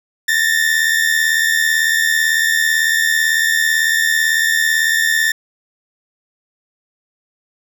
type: tone pair together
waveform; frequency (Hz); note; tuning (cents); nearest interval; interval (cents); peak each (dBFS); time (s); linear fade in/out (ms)
40% pulse; 1760 / 1838; A6 / A#6; 0 / -25; minor second; 75; -15; 0.28-5.32; 5
effects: none